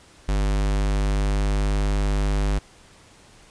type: tone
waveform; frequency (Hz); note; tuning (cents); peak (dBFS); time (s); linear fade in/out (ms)
square; 50.1; G1; +38; -20; 0.28-2.59; 10
effects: pink hiss -51 dBFS RMS until 3.5 s + resampled to 22050 Hz